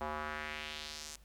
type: tone with band-pass filter sweep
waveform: square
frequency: 76 Hz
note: D#2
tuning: 40 cents flat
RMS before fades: -42 dBFS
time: 0.01-1.16 s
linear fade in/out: 0 ms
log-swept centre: 870 to 7200 Hz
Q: 1.8
effects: added 50 Hz sine -58 dBFS peak until 1.24 s + pink hiss -67 dBFS RMS until 1.24 s